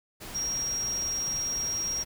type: tone in noise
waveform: sine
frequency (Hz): 5620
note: F8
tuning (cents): +10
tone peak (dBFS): -28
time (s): 0.34-2.04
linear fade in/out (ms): 20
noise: pink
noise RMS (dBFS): -41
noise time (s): 0.2-2.05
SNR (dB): +10
effects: none